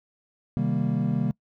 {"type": "chord", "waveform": "triangle", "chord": "C minor seventh", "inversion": "none", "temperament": "equal", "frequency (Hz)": [130.81, 155.56, 196, 233.1], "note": ["C3", "Eb3", "G3", "Bb3"], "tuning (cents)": [0, 0, 0, 0], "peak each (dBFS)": -26, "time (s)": [0.57, 1.31], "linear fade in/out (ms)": 0, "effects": ["noise-tail reverb RT60 0.1 s tail -24 dB re dry"]}